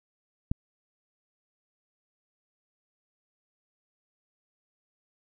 click, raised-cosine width 5 ms, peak -14 dBFS, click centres 0.515 s, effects none

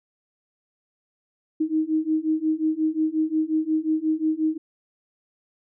sine beating tone pair, 311.1 / 316.7 Hz, D#4 / D#4, 0 / +31 cents, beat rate 5.6 Hz, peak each -24 / -23 dBFS, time 1.6-4.58 s, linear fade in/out 10 ms, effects none

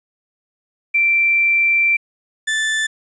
sine / 35% pulse tone pair in turn, 2349 / 1756.7 Hz, D7 / A6, 0 / -3 cents, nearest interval perfect fourth, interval 503 cents, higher first, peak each -12 / -15 dBFS, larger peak first, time 0.94-1.97 / 2.47-2.87 s, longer first, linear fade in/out 10 ms, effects resampled to 22050 Hz + 9-bit

